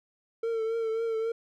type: tone with vibrato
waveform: triangle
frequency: 451.4 Hz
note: A4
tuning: 44 cents sharp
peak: -25 dBFS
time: 0.43-1.32 s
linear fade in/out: 5 ms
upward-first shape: triangle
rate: 3.7 Hz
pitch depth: 43 cents each way
effects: none